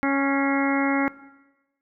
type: harmonic tone with a mistuned harmonic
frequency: 276.6 Hz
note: C#4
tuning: 4 cents flat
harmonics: 1 / 2 / 3 / 4 / 5 / 6 / 7 / 8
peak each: -22 / -30 / -29 / -33 / -29 / -34 / -33 / -31 dBFS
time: 0.03-1.08 s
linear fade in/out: 0 ms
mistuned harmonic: 8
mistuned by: -48 cents
effects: noise-tail reverb RT60 1.0 s tail -17 dB re dry